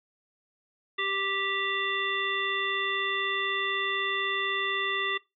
harmonic tone, 392 Hz, G4, in tune, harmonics 1 / 3 / 5 / 7 / 9, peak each -36 / -33 / -30 / -35 / -33 dBFS, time 0.98-5.18 s, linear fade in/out 10 ms, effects noise-tail reverb RT60 0.2 s tail -20 dB re dry

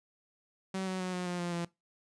sawtooth tone with pitch steps, 190 / 186.74 / 183.53 / 180.38 / 177.28 / 174.23 / 171.24 Hz, F#3 / F#3 / F#3 / F#3 / F3 / F3 / F3, +46 / +16 / -14 / -44 / +26 / -4 / -34 cents, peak -29 dBFS, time 0.74-1.65 s, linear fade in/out 5 ms, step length 130 ms, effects noise-tail reverb RT60 0.2 s tail -21 dB re dry + resampled to 22050 Hz

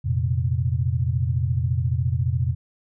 sine chord, F suspended fourth, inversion none, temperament equal, 87.31 / 116.54 / 130.81 Hz, F2 / Bb2 / C3, 0 / 0 / 0 cents, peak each -24 dBFS, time 0.04-2.55 s, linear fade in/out 20 ms, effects none

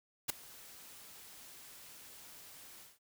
white noise with ADSR envelope, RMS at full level -31 dBFS, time 0.28-2.99 s, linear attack 19 ms, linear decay 5 ms, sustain -23 dB, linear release 190 ms, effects none

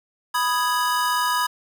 square chord, G# minor, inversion first, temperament equal, 987.8 / 1244.5 / 1661.2 Hz, B5 / D#6 / G#6, 0 / 0 / 0 cents, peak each -23 / -26 / -27 dBFS, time 0.34-1.47 s, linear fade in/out 10 ms, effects 8-bit

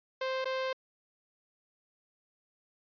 sawtooth tone with dropouts, 523.3 Hz, C5, in tune, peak -27 dBFS, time 0.21-0.73 s, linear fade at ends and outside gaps 5 ms, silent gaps 0.445-0.455 s, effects resampled to 11025 Hz

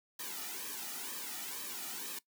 white noise with flanger, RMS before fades -42 dBFS, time 0.19-2.19 s, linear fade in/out 5 ms, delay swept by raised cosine 1.4 to 1.9 ms, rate 2.1 Hz, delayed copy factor -0.8, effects noise-tail reverb RT60 0.1 s tail -19 dB re dry + high-pass 200 Hz 12 dB/octave

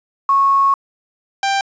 sine / sawtooth tone pair in turn, 1100 / 787.6 Hz, C#6 / G5, -14 / +8 cents, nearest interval tritone, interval 578 cents, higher first, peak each -10 / -11 dBFS, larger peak first, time 0.29-0.74 / 1.43-1.61 s, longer first, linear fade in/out 2 ms, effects resampled to 16000 Hz + 7-bit

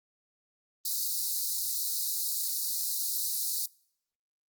white high-pass noise, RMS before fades -31 dBFS, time 0.85-3.66 s, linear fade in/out 5 ms, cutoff 3900 Hz, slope 96 dB/octave, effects noise-tail reverb RT60 0.7 s tail -25 dB re dry + Opus 24 kbps

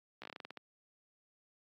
slowing click train, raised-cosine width 0.3 ms, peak -29 dBFS, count 11, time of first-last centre 0.22-0.573 s, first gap 15 ms, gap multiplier 1.18, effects high-pass 200 Hz 12 dB/octave + AAC 48 kbps

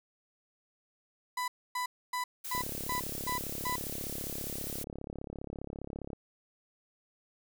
35% pulse tone bursts, 996 Hz, B5, 14 cents sharp, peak -30 dBFS, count 7, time 1.37-3.76 s, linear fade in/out 5 ms, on 110 ms, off 270 ms
blue noise, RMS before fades -40 dBFS, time 2.44-4.84 s, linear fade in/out 10 ms
click train, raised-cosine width 2 ms, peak -27 dBFS, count 126, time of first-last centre 2.55-6.132 s, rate 34.9 Hz
effects none

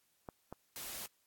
clicks, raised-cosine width 1 ms, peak -30 dBFS, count 2, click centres 0.288 / 0.526 s
white noise, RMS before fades -44 dBFS, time 0.76-1.06 s, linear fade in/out 0 ms
effects white hiss -75 dBFS RMS until 1.26 s + AAC 64 kbps

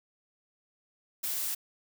blue noise with amplitude modulation, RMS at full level -31 dBFS, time 1.23-1.55 s, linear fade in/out 10 ms, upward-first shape sine, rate 245 Hz, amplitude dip 40%, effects none

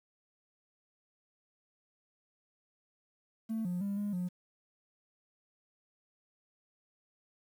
triangle tone with pitch steps, 222.8 / 178.1 / 200.2 / 205.2 / 179.3 Hz, A3 / F3 / G3 / G#3 / F3, +22 / +34 / +37 / -21 / +46 cents, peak -29 dBFS, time 3.49-4.29 s, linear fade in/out 20 ms, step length 160 ms, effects tanh soft clip ceiling -28 dBFS + 10-bit

